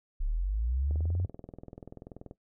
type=linear sweep; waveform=sine; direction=up; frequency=32 to 93.5 Hz; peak=-27 dBFS; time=0.2-1.26 s; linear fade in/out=10 ms
type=click train; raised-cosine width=2 ms; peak=-30 dBFS; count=30; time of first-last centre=0.91-2.311 s; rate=20.7 Hz
effects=noise-tail reverb RT60 0.1 s tail -17 dB re dry